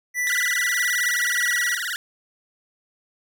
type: tone with pitch glide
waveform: square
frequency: 1975 to 1941.1 Hz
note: B6 to B6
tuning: 0 to -30 cents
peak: -22 dBFS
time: 0.14-1.79 s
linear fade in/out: 50 ms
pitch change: -30 cents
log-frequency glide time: 0.48-1.45 s
type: tone with vibrato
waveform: sawtooth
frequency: 1661.2 Hz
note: G#6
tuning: in tune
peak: -22 dBFS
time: 0.27-1.96 s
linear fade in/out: 0 ms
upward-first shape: sine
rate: 19 Hz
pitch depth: 300 cents each way
effects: none